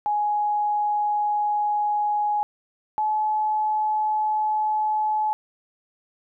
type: tone pair in turn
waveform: sine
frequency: 835 / 856.5 Hz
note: G#5 / A5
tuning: +9 / -47 cents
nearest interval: unison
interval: 44 cents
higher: second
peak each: -20 dBFS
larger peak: neither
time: 0.06-2.43 / 2.98-5.33 s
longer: first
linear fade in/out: 0 ms
effects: none